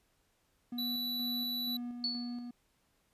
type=tone with tremolo; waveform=triangle; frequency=242 Hz; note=B3; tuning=35 cents flat; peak=-35 dBFS; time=0.72-2.51 s; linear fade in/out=5 ms; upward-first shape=square; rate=2.1 Hz; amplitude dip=35%
type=tone; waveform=square; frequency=3951 Hz; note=B7; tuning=in tune; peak=-35 dBFS; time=0.78-1.77 s; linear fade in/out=5 ms
type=tone with exponential decay; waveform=sine; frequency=4435 Hz; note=C#8; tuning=in tune; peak=-29 dBFS; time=2.04-2.5 s; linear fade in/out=1 ms; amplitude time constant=100 ms
effects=pink hiss -74 dBFS RMS until 3.13 s + resampled to 32000 Hz